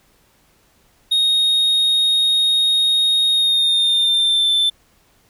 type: tone with pitch glide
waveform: triangle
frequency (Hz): 3729 to 3538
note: A#7 to A7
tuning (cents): 0 to +9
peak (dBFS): -12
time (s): 1.11-4.7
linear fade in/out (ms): 10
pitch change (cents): -91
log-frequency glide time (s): 3.31-4.51
effects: pink hiss -57 dBFS RMS until 5.29 s